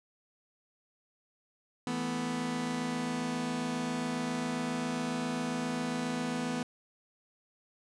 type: chord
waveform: sawtooth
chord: E suspended fourth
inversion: none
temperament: just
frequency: 164.81 / 219.8 / 247.2 Hz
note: E3 / A3 / B3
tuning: 0 / -2 / +2 cents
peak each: -35 / -35 / -29 dBFS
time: 1.87-6.63 s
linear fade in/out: 2 ms
effects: resampled to 22050 Hz